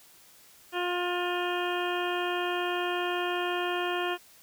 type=harmonic tone; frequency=354.8 Hz; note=F4; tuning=27 cents sharp; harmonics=1 / 2 / 3 / 4 / 5 / 7 / 8 / 9; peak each=-31 / -34 / -36 / -37 / -38 / -39 / -40 / -41 dBFS; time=0.72-4.18 s; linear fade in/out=50 ms; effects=white hiss -56 dBFS RMS until 4.42 s